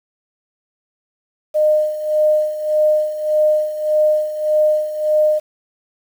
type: tone with tremolo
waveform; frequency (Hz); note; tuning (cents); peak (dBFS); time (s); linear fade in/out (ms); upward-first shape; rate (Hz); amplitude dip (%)
sine; 611; D#5; -32; -10; 1.54-5.4; 20; sine; 1.7; 75
effects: 7-bit